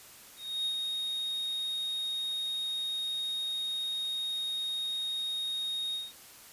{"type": "tone with ADSR envelope", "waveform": "triangle", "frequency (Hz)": 3729, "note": "A#7", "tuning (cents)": 0, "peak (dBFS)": -27, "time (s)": [0.36, 6.13], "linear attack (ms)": 300, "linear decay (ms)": 69, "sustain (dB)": -3, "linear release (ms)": 190, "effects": ["white hiss -52 dBFS RMS until 6.52 s", "resampled to 32000 Hz"]}